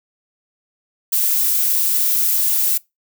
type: noise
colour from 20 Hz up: violet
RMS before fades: -17 dBFS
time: 1.12-2.78 s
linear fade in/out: 10 ms
effects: noise-tail reverb RT60 0.2 s tail -23 dB re dry